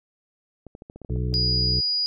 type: clicks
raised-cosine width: 2 ms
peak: -27 dBFS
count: 10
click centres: 0.667 / 0.751 / 0.821 / 0.899 / 0.96 / 1.017 / 1.048 / 1.098 / 1.16 / 1.327 s
type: harmonic tone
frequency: 61.74 Hz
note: B1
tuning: in tune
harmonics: 1 / 2 / 3 / 5 / 6 / 7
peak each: -26 / -26 / -33 / -38 / -41 / -37 dBFS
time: 1.09-1.81 s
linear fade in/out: 20 ms
type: tone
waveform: sine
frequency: 4900 Hz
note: D#8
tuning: 27 cents flat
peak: -21 dBFS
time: 1.34-2.06 s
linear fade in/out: 0 ms
effects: none